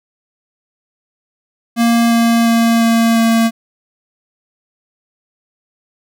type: tone with pitch steps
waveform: square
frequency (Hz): 233.1 / 231.8 / 230.4 / 229.1 / 227.8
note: A#3 / A#3 / A#3 / A#3 / A#3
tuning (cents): 0 / -10 / -20 / -30 / -40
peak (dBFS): -10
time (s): 1.76-3.51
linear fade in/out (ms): 50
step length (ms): 350
effects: none